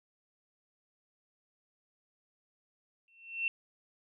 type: tone with exponential growth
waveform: sine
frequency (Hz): 2700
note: E7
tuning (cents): +41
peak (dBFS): -26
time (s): 3.08-3.48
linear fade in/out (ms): 1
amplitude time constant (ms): 85
effects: none